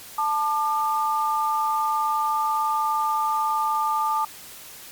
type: tone pair together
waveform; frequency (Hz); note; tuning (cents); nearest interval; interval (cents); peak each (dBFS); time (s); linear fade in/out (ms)
sine; 880 / 1199.8; A5 / D6; 0 / +37; perfect fourth; 537; -23; 0.18-4.25; 5
effects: white hiss -42 dBFS RMS until 4.91 s + MP3 96 kbps